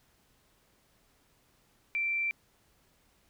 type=tone; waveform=sine; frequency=2347 Hz; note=D7; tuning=2 cents flat; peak=-28 dBFS; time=1.95-2.31 s; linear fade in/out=0 ms; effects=pink hiss -68 dBFS RMS until 3.29 s